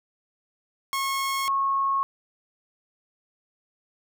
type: tone pair in turn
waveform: sawtooth / sine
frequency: 1089 / 1093.5 Hz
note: C#6 / C#6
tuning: -31 / -24 cents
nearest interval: unison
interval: 7 cents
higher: second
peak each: -21 dBFS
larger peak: neither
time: 0.93-1.48 / 1.48-2.03 s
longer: neither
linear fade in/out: 0 ms
effects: none